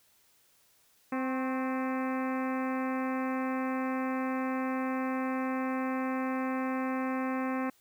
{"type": "harmonic tone with a mistuned harmonic", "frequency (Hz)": 260, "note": "C4", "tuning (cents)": -11, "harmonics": [1, 2, 3, 4, 5, 6, 7, 8, 9, 10], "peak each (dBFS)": [-31, -38, -40, -39, -44, -46, -45, -47, -50, -51], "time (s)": [1.12, 7.7], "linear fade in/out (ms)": 5, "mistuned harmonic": 4, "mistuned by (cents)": 47, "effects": ["white hiss -66 dBFS RMS until 7.8 s"]}